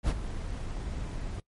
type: noise with ADSR envelope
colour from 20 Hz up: brown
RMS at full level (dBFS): -23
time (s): 0.03-1.4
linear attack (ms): 59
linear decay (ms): 42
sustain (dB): -12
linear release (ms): 4
effects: noise-tail reverb RT60 0.1 s tail -20 dB re dry + MP3 48 kbps